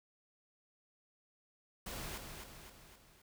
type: noise with echo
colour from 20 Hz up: pink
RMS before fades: -44 dBFS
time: 1.86-2.18 s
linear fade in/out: 5 ms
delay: 260 ms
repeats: 4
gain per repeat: -5 dB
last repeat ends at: 3.22 s
effects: none